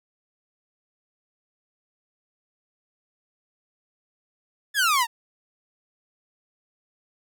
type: exponential sweep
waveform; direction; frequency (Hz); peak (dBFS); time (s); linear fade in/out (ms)
sawtooth; down; 1760 to 891; -15; 4.74-5.07; 50
effects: none